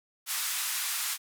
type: band-pass noise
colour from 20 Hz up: white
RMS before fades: -32 dBFS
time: 0.26-1.18 s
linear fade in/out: 50 ms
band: 990 to 14000 Hz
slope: 24 dB/octave
effects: none